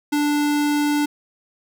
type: tone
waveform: square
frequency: 293.6 Hz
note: D4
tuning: in tune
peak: -18 dBFS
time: 0.12-1.06 s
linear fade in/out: 10 ms
effects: none